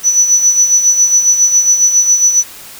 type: tone with tremolo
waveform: sine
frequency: 5950 Hz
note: F#8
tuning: 9 cents sharp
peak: -4 dBFS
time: 0.03-2.44 s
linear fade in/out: 50 ms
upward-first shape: sine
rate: 7.3 Hz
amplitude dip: 60%
effects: white hiss -33 dBFS RMS until 2.79 s